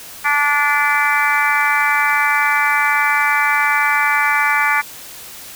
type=harmonic tone; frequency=290.7 Hz; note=D4; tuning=18 cents flat; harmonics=3 / 4 / 5 / 6 / 7 / 8; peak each=-20 / -20 / -20 / -20 / -20 / -20 dBFS; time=0.24-4.82 s; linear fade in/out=20 ms; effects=white hiss -35 dBFS RMS until 5.55 s